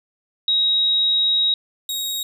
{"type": "tone pair in turn", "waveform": ["sine", "sawtooth"], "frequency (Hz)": [3804, 3778], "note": ["A#7", "A#7"], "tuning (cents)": [34, 22], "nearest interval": "unison", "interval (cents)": 12, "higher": "first", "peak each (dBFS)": [-15, -20], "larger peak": "first", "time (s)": [[0.48, 1.54], [1.89, 2.23]], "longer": "first", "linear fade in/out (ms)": 2, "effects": []}